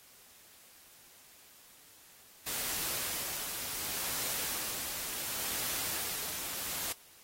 white noise with tremolo, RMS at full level -35 dBFS, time 2.46-6.93 s, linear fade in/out 10 ms, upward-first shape sine, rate 0.69 Hz, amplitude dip 35%, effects white hiss -58 dBFS RMS until 7.23 s + AAC 48 kbps

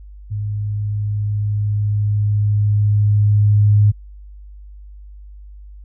sine tone with level ramp, 104 Hz, G#2, 3 cents sharp, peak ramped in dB -20 to -8 dBFS, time 0.3-3.92 s, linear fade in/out 20 ms, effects added 50 Hz sine -35 dBFS peak until 5.84 s

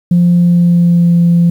sine tone with pitch glide, 174.61 to 171.41 Hz, F3 to F3, 0 to -32 cents, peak -4 dBFS, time 0.11-1.5 s, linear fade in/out 5 ms, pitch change -32 cents, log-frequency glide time 0.35-1.16 s, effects tanh soft clip ceiling -2 dBFS + 7-bit

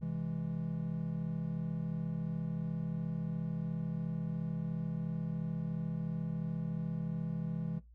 triangle chord, C augmented, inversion none, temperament equal, 130.81 / 164.81 / 207.7 Hz, C3 / E3 / G#3, 0 / 0 / 0 cents, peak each -40 / -34 / -40 dBFS, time 0.01-7.8 s, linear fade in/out 20 ms, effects noise-tail reverb RT60 0.2 s tail -19 dB re dry + added 58 Hz sine -55 dBFS peak until 7.94 s

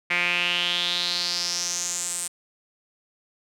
sawtooth tone with band-pass filter sweep, 175.7 Hz, F3, 11 cents sharp, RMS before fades -26 dBFS, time 0.1-2.28 s, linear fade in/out 10 ms, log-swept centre 2200 to 8700 Hz, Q 5.2, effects none

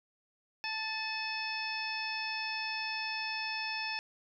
harmonic tone with a mistuned harmonic, 880 Hz, A5, in tune, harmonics 1 / 2 / 3 / 4 / 5 / 6, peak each -41 / -41 / -38 / -48 / -46 / -40 dBFS, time 0.64-3.99 s, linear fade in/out 0 ms, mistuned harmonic 3, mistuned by -48 cents, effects none

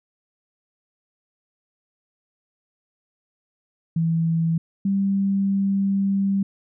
sine tone pair in turn, 164.4 / 196.45 Hz, E3 / G3, -4 / +4 cents, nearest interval minor third, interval 308 cents, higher second, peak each -18 dBFS, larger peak neither, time 3.96-4.58 / 4.85-6.43 s, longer second, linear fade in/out 5 ms, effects none

